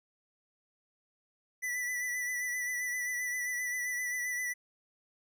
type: tone with vibrato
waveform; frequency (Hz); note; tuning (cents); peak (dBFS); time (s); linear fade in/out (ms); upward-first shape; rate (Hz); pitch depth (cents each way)
square; 1975.5; B6; 0; -33; 1.62-4.54; 20; sine; 7.6; 30
effects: none